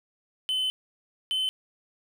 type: tone pair in turn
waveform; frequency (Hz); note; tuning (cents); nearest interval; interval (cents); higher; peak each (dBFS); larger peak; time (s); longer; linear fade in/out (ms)
triangle; 3042 / 3055; F#7 / G7; +47 / -45; unison; 8; second; -23; neither; 0.49-0.7 / 1.31-1.49; first; 0
effects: none